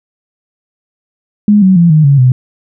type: tone with pitch steps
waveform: sine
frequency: 207.7 / 188.27 / 170.67 / 154.7 / 140.23 / 127.12 Hz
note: G#3 / F#3 / F3 / D#3 / C#3 / C3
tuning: 0 / +30 / -40 / -10 / +20 / -50 cents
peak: -3 dBFS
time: 1.48-2.32 s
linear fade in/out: 2 ms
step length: 140 ms
effects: none